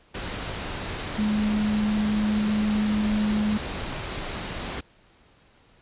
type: tone in noise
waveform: sine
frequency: 211.5 Hz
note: G#3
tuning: 32 cents sharp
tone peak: -21 dBFS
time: 1.18-3.58 s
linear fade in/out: 10 ms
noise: pink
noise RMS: -32 dBFS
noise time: 0.14-4.81 s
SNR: +8 dB
effects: pink hiss -58 dBFS RMS until 5.81 s + resampled to 8000 Hz